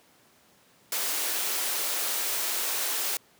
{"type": "high-pass noise", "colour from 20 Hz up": "white", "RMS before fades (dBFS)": -29, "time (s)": [0.92, 3.17], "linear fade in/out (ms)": 2, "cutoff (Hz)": 310, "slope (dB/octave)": 24, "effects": ["pink hiss -60 dBFS RMS until 3.39 s", "high-pass 150 Hz 12 dB/octave"]}